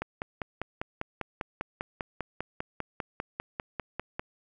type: click train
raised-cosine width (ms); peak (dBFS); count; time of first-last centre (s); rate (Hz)
0.5; -17; 22; 0.02-4.195; 5.03
effects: none